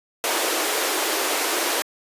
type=high-pass noise; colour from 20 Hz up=pink; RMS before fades=-23 dBFS; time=0.24-1.82 s; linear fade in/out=0 ms; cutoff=310 Hz; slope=48 dB/octave; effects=resampled to 32000 Hz